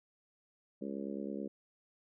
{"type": "harmonic tone", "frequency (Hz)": 69.3, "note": "C#2", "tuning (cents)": 0, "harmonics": [3, 4, 5, 6, 7, 8], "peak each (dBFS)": [-41, -43, -45, -47, -48, -49], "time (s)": [0.81, 1.48], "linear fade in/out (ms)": 10, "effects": []}